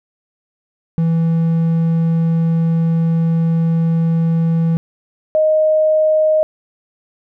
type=tone pair in turn; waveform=triangle / sine; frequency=164.81 / 622.2 Hz; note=E3 / D#5; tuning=0 / 0 cents; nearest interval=octave + major seventh; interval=2300 cents; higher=second; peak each=-10 dBFS; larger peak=neither; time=0.98-4.77 / 5.35-6.43 s; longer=first; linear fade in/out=0 ms; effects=none